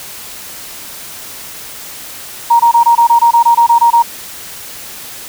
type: tone bursts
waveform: sine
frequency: 937 Hz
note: A#5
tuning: 9 cents sharp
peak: -4 dBFS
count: 13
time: 2.5-4.025 s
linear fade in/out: 10 ms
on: 97 ms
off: 22 ms
effects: white hiss -29 dBFS RMS until 5.28 s